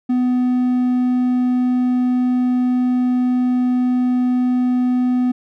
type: tone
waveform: triangle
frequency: 249.9 Hz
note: B3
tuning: 21 cents sharp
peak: -12 dBFS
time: 0.09-5.32 s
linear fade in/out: 10 ms
effects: none